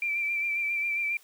sine tone with vibrato, 2349 Hz, D7, in tune, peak -26 dBFS, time 0.02-1.17 s, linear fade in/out 2 ms, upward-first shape sine, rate 7.4 Hz, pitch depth 32 cents each way, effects white hiss -58 dBFS RMS until 1.23 s + high-pass 400 Hz 12 dB/octave

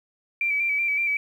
sine tone with vibrato, 2325 Hz, D7, 18 cents flat, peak -21 dBFS, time 0.41-1.17 s, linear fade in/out 2 ms, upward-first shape square, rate 5.3 Hz, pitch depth 29 cents each way, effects 9-bit

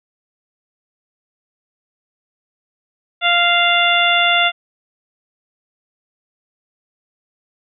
harmonic tone, 696 Hz, F5, 6 cents flat, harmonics 1 / 2 / 3 / 4 / 5, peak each -18 / -18 / -18 / -18 / -18 dBFS, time 3.21-4.52 s, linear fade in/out 50 ms, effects none

